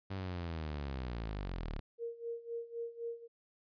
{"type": "linear sweep", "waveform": "sawtooth", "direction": "down", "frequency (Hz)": [98.4, 34.26], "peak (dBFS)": -34, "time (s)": [0.1, 1.8], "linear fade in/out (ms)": 10}
{"type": "tone with tremolo", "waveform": "sine", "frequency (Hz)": 466.2, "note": "A#4", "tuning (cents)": 0, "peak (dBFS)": -36, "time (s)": [1.98, 3.28], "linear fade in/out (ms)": 50, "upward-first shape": "sine", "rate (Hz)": 3.9, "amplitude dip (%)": 85}
{"effects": ["resampled to 11025 Hz"]}